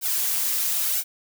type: noise with flanger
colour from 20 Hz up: blue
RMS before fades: -24 dBFS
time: 0.01-1.04 s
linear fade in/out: 50 ms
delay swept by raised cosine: 1.3 to 6.9 ms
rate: 1 Hz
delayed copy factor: +0.85
effects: none